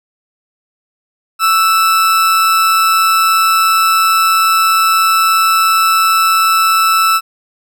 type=tone with amplitude modulation; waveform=40% pulse; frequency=1318.5 Hz; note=E6; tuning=in tune; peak=-6 dBFS; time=1.39-7.21 s; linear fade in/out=50 ms; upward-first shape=sine; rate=177 Hz; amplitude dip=35%; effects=none

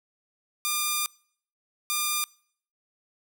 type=tone bursts at uneven times; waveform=5% pulse; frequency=1202 Hz; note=D6; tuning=40 cents sharp; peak=-13 dBFS; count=2; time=0.65-1.06 / 1.9-2.24 s; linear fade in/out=0 ms; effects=noise-tail reverb RT60 0.6 s tail -26 dB re dry

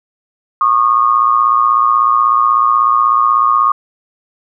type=tone pair together; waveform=sine; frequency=1100 / 1216.3 Hz; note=C#6 / D#6; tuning=-14 / -40 cents; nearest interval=major second; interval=174 cents; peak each=-11 dBFS; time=0.61-3.72 s; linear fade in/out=2 ms; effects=none

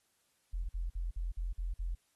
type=tone bursts; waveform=sine; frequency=42.92 Hz; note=F1; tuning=29 cents flat; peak=-33 dBFS; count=7; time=0.53-1.95 s; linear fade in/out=10 ms; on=160 ms; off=50 ms; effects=white hiss -75 dBFS RMS until 2.15 s + AAC 32 kbps

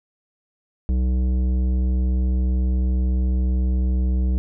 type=tone with tanh clipping; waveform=sine; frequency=63 Hz; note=B1; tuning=35 cents sharp; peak=-19 dBFS; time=0.89-4.38 s; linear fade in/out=0 ms; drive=12 dB; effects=none

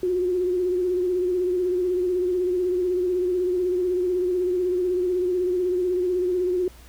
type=tone with vibrato; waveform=sine; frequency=361.8 Hz; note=F#4; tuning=39 cents flat; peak=-20 dBFS; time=0.03-6.68 s; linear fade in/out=2 ms; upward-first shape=sine; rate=16 Hz; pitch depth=45 cents each way; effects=added 60 Hz sine -47 dBFS peak until 6.88 s + pink hiss -51 dBFS RMS until 6.88 s

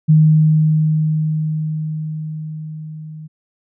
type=tone with level ramp; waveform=sine; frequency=155.56 Hz; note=D#3; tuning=in tune; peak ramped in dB=-6 to -30 dBFS; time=0.08-3.28 s; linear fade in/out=20 ms; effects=none

